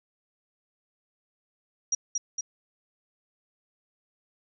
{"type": "tone with echo", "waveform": "sine", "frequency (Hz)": 5720, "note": "F8", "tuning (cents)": 41, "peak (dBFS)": -22, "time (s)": [1.92, 1.95], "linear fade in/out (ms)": 5, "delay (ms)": 230, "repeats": 2, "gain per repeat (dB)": -3, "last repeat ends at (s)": 2.41, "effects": []}